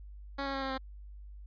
10% pulse tone with pitch steps, 277.2 / 273.9 / 270.6 / 267.3 / 264.1 Hz, C#4 / C#4 / C#4 / C4 / C4, 0 / -21 / -42 / +37 / +16 cents, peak -25 dBFS, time 0.38-0.78 s, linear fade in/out 10 ms, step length 80 ms, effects added 50 Hz sine -45 dBFS peak until 1.46 s + resampled to 11025 Hz

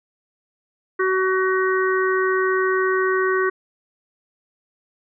harmonic tone, 376.2 Hz, F#4, 29 cents sharp, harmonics 1 / 3 / 4 / 5, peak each -19 / -24 / -25 / -26 dBFS, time 0.99-3.5 s, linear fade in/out 10 ms, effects none

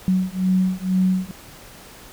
sine beating tone pair, 185 / 187.1 Hz, F#3 / F#3, 0 / +20 cents, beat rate 2.1 Hz, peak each -20 dBFS, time 0.08-1.31 s, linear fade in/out 0 ms, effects pink hiss -43 dBFS RMS until 2.12 s

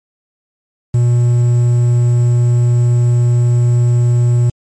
triangle tone with quantisation, 120.4 Hz, B2, 44 cents flat, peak -6 dBFS, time 0.94-4.5 s, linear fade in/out 5 ms, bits 6, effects MP3 48 kbps

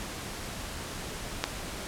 click, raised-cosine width 0.2 ms, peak -8 dBFS, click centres 1.44 s, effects pink hiss -38 dBFS RMS until 1.87 s + low-pass 11000 Hz 12 dB/octave

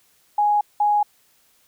sine tone pair in turn, 830.6 / 830.6 Hz, G#5 / G#5, 0 / 0 cents, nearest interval unison, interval 0 cents, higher neither, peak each -15 dBFS, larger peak neither, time 0.38-0.61 / 0.8-1.03 s, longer neither, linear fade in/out 5 ms, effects white hiss -60 dBFS RMS until 1.67 s

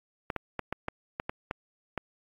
clicks, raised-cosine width 0.5 ms, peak -16 dBFS, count 9, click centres 0.302 / 0.363 / 0.593 / 0.726 / 0.884 / 1.199 / 1.295 / 1.511 / 1.977 s, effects AAC 32 kbps

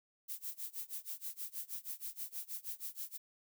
violet noise with tremolo, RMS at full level -41 dBFS, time 0.28-3.18 s, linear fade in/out 20 ms, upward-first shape sine, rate 6.3 Hz, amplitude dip 95%, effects none

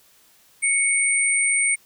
sine tone pair together, 2222 / 8873 Hz, C#7 / C#9, +4 / +1 cents, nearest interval 2 octaves, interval 2397 cents, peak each -20 dBFS, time 0.62-1.76 s, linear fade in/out 20 ms, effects white hiss -56 dBFS RMS until 1.85 s

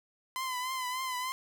sawtooth tone with vibrato, 1021 Hz, C6, 43 cents flat, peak -29 dBFS, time 0.36-1.32 s, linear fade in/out 0 ms, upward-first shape triangle, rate 3.4 Hz, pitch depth 59 cents each way, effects none

